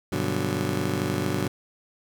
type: chord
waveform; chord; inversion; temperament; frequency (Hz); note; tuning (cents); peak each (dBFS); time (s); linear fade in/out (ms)
20% pulse; G major seventh; none; just; 98 / 122.5 / 147 / 183.75; G2 / B2 / D3 / F#3; 0 / -14 / +2 / -12; -26; 0.12-1.48; 5
effects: none